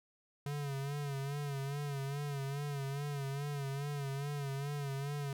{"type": "tone with vibrato", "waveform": "square", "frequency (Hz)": 141, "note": "C#3", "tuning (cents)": 30, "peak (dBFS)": -37, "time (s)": [0.46, 5.33], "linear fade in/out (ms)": 2, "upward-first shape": "sine", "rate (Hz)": 2.4, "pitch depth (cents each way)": 61, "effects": []}